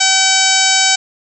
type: harmonic tone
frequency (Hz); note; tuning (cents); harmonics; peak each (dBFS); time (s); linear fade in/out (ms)
765; G5; -42; 1 / 2 / 3 / 4 / 5 / 6 / 7 / 8 / 9 / 10; -19 / -19 / -19 / -19 / -19 / -19 / -19 / -19 / -19 / -19; 0-0.96; 10
effects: none